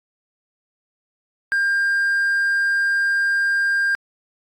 triangle tone, 1600 Hz, G6, 35 cents sharp, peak -14 dBFS, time 1.52-3.95 s, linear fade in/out 0 ms, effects tanh soft clip ceiling -10 dBFS + AAC 64 kbps

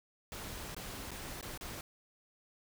pink noise with dropouts, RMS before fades -44 dBFS, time 0.32-1.81 s, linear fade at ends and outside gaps 1 ms, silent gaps 0.747-0.765 / 1.108-1.115 / 1.411-1.427 / 1.576-1.61 s, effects none

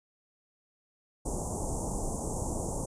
pink band-stop noise, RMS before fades -33 dBFS, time 1.25-2.86 s, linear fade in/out 10 ms, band 950 to 6600 Hz, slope 48 dB/octave, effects resampled to 22050 Hz

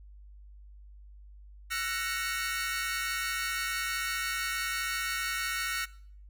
sawtooth chord, F# dominant seventh, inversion third, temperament equal with one note detuned, 1344.7 / 1480 / 1864.7 / 2217 Hz, E6 / F#6 / A#6 / C#7, +34 / 0 / 0 / 0 cents, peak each -33 dBFS, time 1.7-5.86 s, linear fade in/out 20 ms, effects noise-tail reverb RT60 0.6 s tail -22 dB re dry + added 50 Hz sine -48 dBFS peak until 6.29 s

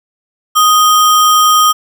sine tone with sample-and-hold, 1244.5 Hz, D#6, in tune, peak -5 dBFS, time 0.55-1.73 s, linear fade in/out 20 ms, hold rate 4410 Hz, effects none

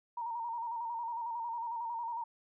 sine tone with vibrato, 932.3 Hz, A#5, in tune, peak -35 dBFS, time 0.17-2.24 s, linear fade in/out 5 ms, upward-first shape square, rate 11 Hz, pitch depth 41 cents each way, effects none

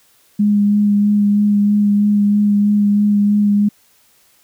sine tone with vibrato, 205.7 Hz, G#3, 16 cents flat, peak -10 dBFS, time 0.39-3.69 s, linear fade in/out 10 ms, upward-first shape sine, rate 3.1 Hz, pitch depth 15 cents each way, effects white hiss -54 dBFS RMS until 4.43 s

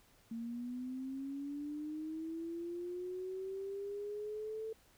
sine linear sweep, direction up, 226.8 to 444.8 Hz, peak -39 dBFS, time 0.31-4.73 s, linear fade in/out 5 ms, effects pink hiss -67 dBFS RMS until 4.97 s

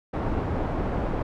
pink low-pass noise, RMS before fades -27 dBFS, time 0.13-1.23 s, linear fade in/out 10 ms, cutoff 930 Hz, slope 12 dB/octave, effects none

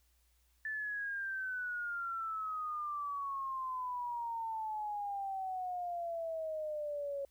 sine exponential sweep, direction down, 1760 to 553 Hz, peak -36 dBFS, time 0.65-7.25 s, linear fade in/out 2 ms, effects added 60 Hz sine -70 dBFS peak until 7.3 s + white hiss -75 dBFS RMS until 7.3 s

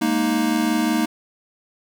square chord, Ab suspended second, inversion none, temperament equal, 207.7 / 233.1 / 311.1 Hz, Ab3 / Bb3 / Eb4, 0 / 0 / 0 cents, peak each -27 / -22 / -22 dBFS, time 0.01-1.06 s, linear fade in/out 10 ms, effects none

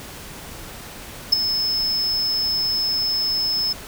triangle tone with ADSR envelope, 5220 Hz, E8, 18 cents flat, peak -6 dBFS, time 1.32-3.73 s, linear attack 12 ms, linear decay 7 ms, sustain -12 dB, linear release 7 ms, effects pink hiss -37 dBFS RMS until 3.87 s

